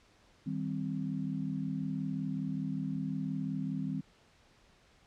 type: chord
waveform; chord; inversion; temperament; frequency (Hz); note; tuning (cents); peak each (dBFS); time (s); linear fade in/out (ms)
sine; C minor; first; just; 156.98 / 196.22 / 261.6; Eb3 / G3 / C4; +16 / +2 / 0; -37 / -37 / -37; 0.46-4.01; 10
effects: pink hiss -64 dBFS RMS until 5.06 s + low-pass 6000 Hz 12 dB/octave